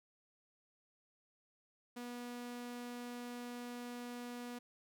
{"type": "tone", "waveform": "sawtooth", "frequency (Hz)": 242.8, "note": "B3", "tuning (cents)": -29, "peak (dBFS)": -40, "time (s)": [1.96, 4.59], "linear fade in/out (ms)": 10, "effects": []}